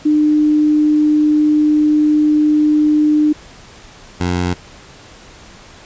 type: tone pair in turn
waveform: sine / 15% pulse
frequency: 301.9 / 89.03 Hz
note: D4 / F2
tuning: +48 / +34 cents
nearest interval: octave + major sixth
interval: 2114 cents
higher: first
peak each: -9 dBFS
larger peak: neither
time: 0.05-3.33 / 4.2-4.54 s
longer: first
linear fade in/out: 10 ms
effects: pink hiss -40 dBFS RMS until 5.85 s + resampled to 16000 Hz